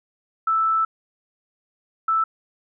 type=tone bursts at uneven times; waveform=sine; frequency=1318.5 Hz; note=E6; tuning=in tune; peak=-17 dBFS; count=2; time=0.47-0.85 / 2.08-2.24 s; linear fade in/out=5 ms; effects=none